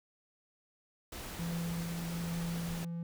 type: noise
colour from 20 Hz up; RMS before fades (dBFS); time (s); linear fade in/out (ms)
pink; -44; 1.12-2.85; 5
type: tone with tremolo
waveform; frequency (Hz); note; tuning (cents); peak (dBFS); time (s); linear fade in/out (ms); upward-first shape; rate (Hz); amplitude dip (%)
triangle; 169.2; E3; +45; -32; 1.39-3.03; 2; sine; 1.2; 25
effects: none